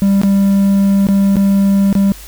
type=tone with dropouts; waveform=triangle; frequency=197.4 Hz; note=G3; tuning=12 cents sharp; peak=-6 dBFS; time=0.02-2.12 s; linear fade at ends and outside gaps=0 ms; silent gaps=0.216-0.234 / 1.069-1.087 / 1.357-1.367 / 1.928-1.952 s; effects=added 50 Hz sine -34 dBFS peak until 2.27 s + white hiss -36 dBFS RMS until 2.27 s